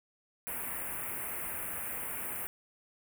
white band-stop noise, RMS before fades -38 dBFS, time 0.47-2.47 s, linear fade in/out 0 ms, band 2600 to 9100 Hz, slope 48 dB/octave, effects none

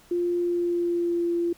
sine tone with pitch glide, 349.7 to 343.1 Hz, F4 to F4, +2 to -31 cents, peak -22 dBFS, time 0.11-1.53 s, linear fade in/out 5 ms, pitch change -33 cents, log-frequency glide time 0.39-1.26 s, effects pink hiss -55 dBFS RMS until 1.57 s

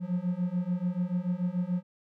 triangle beating tone pair, 175.2 / 182.1 Hz, F3 / F#3, +6 / -27 cents, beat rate 6.9 Hz, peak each -29 / -28 dBFS, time 0-1.83 s, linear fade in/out 50 ms, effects none

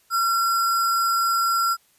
sine tone with sample-and-hold, 1362 Hz, F6, 44 cents flat, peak -18 dBFS, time 0.1-1.77 s, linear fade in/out 50 ms, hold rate 6300 Hz, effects white hiss -61 dBFS RMS until 1.98 s + resampled to 32000 Hz

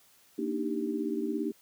sine chord, Eb major seventh, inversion second, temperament equal, 233.1 / 293.7 / 311.1 / 392 Hz, Bb3 / D4 / Eb4 / G4, 0 / 0 / 0 / 0 cents, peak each -35 / -35 / -34 / -35 dBFS, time 0.38-1.52 s, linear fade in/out 10 ms, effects white hiss -62 dBFS RMS until 1.61 s + high-pass 60 Hz 12 dB/octave

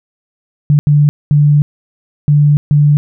sine tone bursts at uneven times, 146.83 Hz, D3, in tune, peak -5 dBFS, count 5, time 0.7-0.79 / 0.87-1.09 / 1.31-1.62 / 2.28-2.57 / 2.71-2.97 s, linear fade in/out 0 ms, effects none

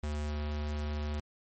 square tone, 74.6 Hz, D2, 28 cents sharp, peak -33 dBFS, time 0.03-1.2 s, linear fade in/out 5 ms, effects MP3 32 kbps

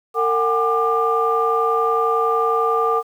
sine tone cluster, 455 / 739 / 810 / 1193 Hz, A#4 / F#5 / G#5 / D6, -42 / -2 / -43 / +27 cents, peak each -19 / -24 / -27 / -18 dBFS, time 0.14-3.03 s, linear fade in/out 50 ms, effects tanh soft clip ceiling -6 dBFS + 8-bit

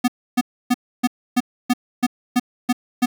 square tone bursts, 246.9 Hz, B3, in tune, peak -14 dBFS, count 10, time 0.04-3.06 s, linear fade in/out 10 ms, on 41 ms, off 290 ms, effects 8-bit

